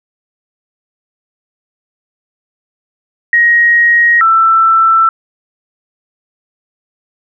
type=tone pair in turn; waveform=sine; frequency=1884 / 1332.2 Hz; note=A#6 / E6; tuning=+18 / +18 cents; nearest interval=tritone; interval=600 cents; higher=first; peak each=-5 dBFS; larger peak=neither; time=3.33-4.21 / 4.21-5.09 s; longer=neither; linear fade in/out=2 ms; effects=none